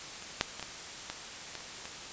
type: clicks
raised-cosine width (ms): 0.2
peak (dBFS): -28 / -8 / -22 / -20 / -18 / -22 / -28 / -23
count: 8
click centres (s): 0.224 / 0.411 / 0.596 / 0.627 / 1.1 / 1.553 / 1.606 / 1.855
effects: white hiss -43 dBFS RMS until 2.12 s + resampled to 16000 Hz